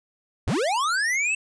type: linear sweep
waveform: square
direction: up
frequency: 50.1 to 2689 Hz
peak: -22 dBFS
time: 0.47-1.35 s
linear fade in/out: 5 ms
effects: resampled to 22050 Hz